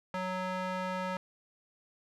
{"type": "tone with band-pass filter", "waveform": "square", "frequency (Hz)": 185, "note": "F#3", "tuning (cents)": 0, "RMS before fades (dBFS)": -35, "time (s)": [0.14, 1.17], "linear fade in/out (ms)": 2, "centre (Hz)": 1100, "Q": 0.89, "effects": []}